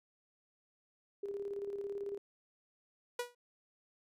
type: tone with tremolo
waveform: sine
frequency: 401.6 Hz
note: G4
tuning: 42 cents sharp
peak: -36 dBFS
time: 1.23-2.18 s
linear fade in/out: 5 ms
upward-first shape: square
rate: 18 Hz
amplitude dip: 45%
type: tone with exponential decay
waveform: sawtooth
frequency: 485.8 Hz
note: B4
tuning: 29 cents flat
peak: -28 dBFS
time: 3.19-3.35 s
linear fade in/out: 5 ms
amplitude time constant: 34 ms
effects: resampled to 32000 Hz